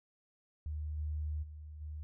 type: tone with level steps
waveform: sine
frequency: 76 Hz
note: D#2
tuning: 40 cents flat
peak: -36 / -34 / -45 / -40 dBFS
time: 0.66-2.03 s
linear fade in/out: 0 ms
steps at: 0.97 / 1.42 / 1.8 s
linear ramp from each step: 20 ms
effects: none